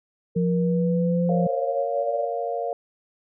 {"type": "exponential sweep", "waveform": "sine", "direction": "up", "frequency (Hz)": [460, 586], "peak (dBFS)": -25, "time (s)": [0.35, 2.26], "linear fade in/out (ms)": 20}
{"type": "tone", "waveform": "sine", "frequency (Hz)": 174.61, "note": "F3", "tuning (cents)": 0, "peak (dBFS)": -20, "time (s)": [0.36, 1.47], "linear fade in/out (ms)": 5}
{"type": "chord", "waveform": "sine", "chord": "Bb minor", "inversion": "none", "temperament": "just", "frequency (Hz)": [466.2, 559.4, 699.2], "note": ["Bb4", "Db5", "F5"], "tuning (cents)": [0, 16, 2], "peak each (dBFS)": [-29, -30, -28], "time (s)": [1.29, 2.73], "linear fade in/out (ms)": 2}
{"effects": []}